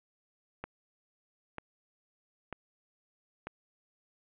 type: click train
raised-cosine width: 0.5 ms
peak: -23 dBFS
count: 4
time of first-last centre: 0.64-3.47 s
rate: 1.06 Hz
effects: resampled to 8000 Hz + 10-bit